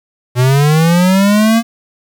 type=linear sweep; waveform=square; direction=up; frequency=121.2 to 233.1 Hz; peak=-8 dBFS; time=0.35-1.63 s; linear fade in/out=50 ms; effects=7-bit